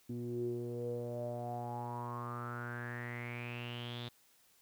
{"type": "tone with low-pass filter sweep", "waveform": "sawtooth", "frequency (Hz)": 120, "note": "B2", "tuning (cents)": -49, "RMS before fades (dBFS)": -41, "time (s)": [0.09, 4.09], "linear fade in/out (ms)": 10, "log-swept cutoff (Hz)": [290, 3700], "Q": 8.9, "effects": ["white hiss -68 dBFS RMS until 4.61 s"]}